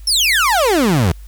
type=exponential sweep; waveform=30% pulse; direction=down; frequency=5620 to 77.3 Hz; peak=-9 dBFS; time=0.07-1.12 s; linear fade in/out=5 ms; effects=added 50 Hz sine -32 dBFS peak until 1.27 s + white hiss -51 dBFS RMS until 1.27 s